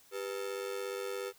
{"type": "ring-modulated tone", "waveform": "45% pulse", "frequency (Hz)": 442.7, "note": "A4", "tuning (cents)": 11, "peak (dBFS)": -33, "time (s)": [0.11, 1.33], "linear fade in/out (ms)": 50, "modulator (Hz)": 48.5, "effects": ["white hiss -62 dBFS RMS until 1.38 s"]}